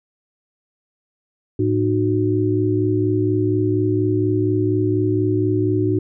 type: tone cluster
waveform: sine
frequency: 108.2 / 304.9 / 369.1 Hz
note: A2 / D#4 / F#4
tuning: -29 / -35 / -4 cents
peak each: -20 dBFS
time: 1.59-5.99 s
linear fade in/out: 5 ms
effects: none